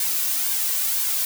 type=noise with flanger; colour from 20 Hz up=blue; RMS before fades=-23 dBFS; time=0-1.25 s; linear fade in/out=2 ms; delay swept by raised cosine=1.5 to 2.41 ms; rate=2 Hz; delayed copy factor=-0.55; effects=none